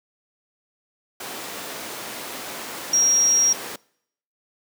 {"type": "tone in noise", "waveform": "sine", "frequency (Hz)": 5640, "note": "F8", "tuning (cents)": 16, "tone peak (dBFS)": -15, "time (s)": [2.93, 3.53], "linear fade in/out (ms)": 5, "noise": "pink", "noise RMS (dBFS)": -32, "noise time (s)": [1.2, 3.76], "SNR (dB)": 14, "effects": ["noise-tail reverb RT60 0.7 s tail -24 dB re dry", "high-pass 300 Hz 12 dB/octave"]}